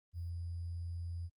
sine tone with sample-and-hold, 85.6 Hz, F2, 34 cents flat, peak -38 dBFS, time 0.13-1.3 s, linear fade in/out 50 ms, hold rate 4900 Hz, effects Opus 24 kbps

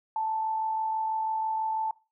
sine tone with amplitude modulation, 880 Hz, A5, in tune, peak -25 dBFS, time 0.16-1.91 s, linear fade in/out 2 ms, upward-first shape sine, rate 46.1 Hz, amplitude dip 30%, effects noise-tail reverb RT60 0.3 s tail -21 dB re dry

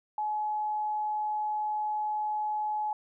sine tone, 849 Hz, G#5, 38 cents sharp, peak -28 dBFS, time 0.18-2.93 s, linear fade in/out 2 ms, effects none

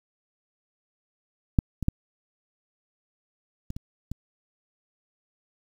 clicks, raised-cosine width 5 ms, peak -6 / -17 / -9 / -21 / -23 / -20 dBFS, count 6, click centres 1.588 / 1.827 / 1.884 / 3.704 / 3.765 / 4.116 s, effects 8-bit

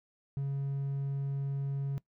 triangle tone, 138.59 Hz, C#3, in tune, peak -28 dBFS, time 0.37-1.98 s, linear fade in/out 0 ms, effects noise-tail reverb RT60 0.1 s tail -21 dB re dry + tanh soft clip ceiling -25 dBFS

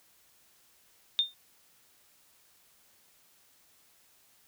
sine tone with exponential decay, 3634 Hz, A#7, 45 cents flat, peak -19 dBFS, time 1.19-1.34 s, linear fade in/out 0 ms, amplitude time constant 31 ms, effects white hiss -64 dBFS RMS until 4.47 s

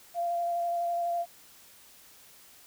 sine tone with vibrato, 690 Hz, F5, 21 cents flat, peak -27 dBFS, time 0.14-1.26 s, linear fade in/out 50 ms, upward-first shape square, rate 12 Hz, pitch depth 10 cents each way, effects white hiss -55 dBFS RMS until 2.66 s

